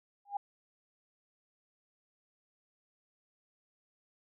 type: tone with exponential growth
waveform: sine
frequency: 810 Hz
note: G#5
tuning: 43 cents flat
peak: -28 dBFS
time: 0.25-0.37 s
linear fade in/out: 5 ms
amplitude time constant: 25 ms
effects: none